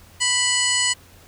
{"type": "harmonic tone with a mistuned harmonic", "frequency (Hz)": 987.8, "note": "B5", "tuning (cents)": 0, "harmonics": [1, 2, 3, 4, 5, 6, 7, 8, 9], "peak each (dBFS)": [-31, -24, -23, -28, -29, -35, -27, -24, -30], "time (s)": [0.2, 0.94], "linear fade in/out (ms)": 20, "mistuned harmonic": 4, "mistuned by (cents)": 130, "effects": ["added 88 Hz sine -50 dBFS peak until 1.27 s", "pink hiss -50 dBFS RMS until 1.27 s"]}